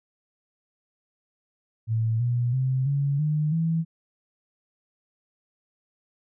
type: tone with pitch steps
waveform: sine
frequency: 112.4 / 121.17 / 130.61 / 140.8 / 151.78 / 163.62 Hz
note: A2 / B2 / C3 / C#3 / D#3 / E3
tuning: +37 / -33 / -3 / +27 / -43 / -13 cents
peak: -21 dBFS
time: 1.87-3.85 s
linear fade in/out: 50 ms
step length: 330 ms
effects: none